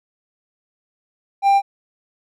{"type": "tone", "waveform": "triangle", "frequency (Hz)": 793, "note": "G5", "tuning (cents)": 20, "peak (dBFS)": -9, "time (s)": [1.42, 1.62], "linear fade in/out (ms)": 50, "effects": []}